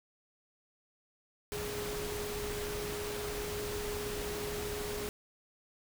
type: tone in noise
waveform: sine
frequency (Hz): 415.3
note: G#4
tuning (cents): 0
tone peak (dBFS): -38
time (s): 1.52-5.09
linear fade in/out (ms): 0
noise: pink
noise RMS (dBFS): -40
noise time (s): 1.52-5.09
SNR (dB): -1
effects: none